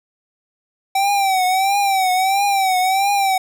square tone with vibrato, 771 Hz, G5, 29 cents flat, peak -15 dBFS, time 0.95-3.38 s, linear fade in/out 5 ms, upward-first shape triangle, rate 1.5 Hz, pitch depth 97 cents each way, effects none

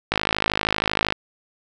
click train, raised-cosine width 0.3 ms, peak -3 dBFS, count 54, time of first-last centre 0.12-1.124 s, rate 52.8 Hz, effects none

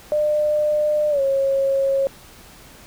sine tone with pitch glide, 601 to 544.8 Hz, D5 to C#5, +40 to -30 cents, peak -16 dBFS, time 0.12-2.07 s, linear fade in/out 0 ms, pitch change -170 cents, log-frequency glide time 1.1-1.21 s, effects pink hiss -45 dBFS RMS until 2.86 s

